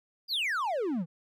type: exponential sweep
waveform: triangle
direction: down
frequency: 4978 to 152.3 Hz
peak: -26 dBFS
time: 0.28-1.06 s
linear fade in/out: 50 ms
effects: none